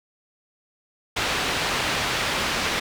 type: low-pass noise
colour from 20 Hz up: white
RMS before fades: -25 dBFS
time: 1.16-2.8 s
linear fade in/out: 10 ms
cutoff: 3300 Hz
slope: 12 dB/octave
effects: none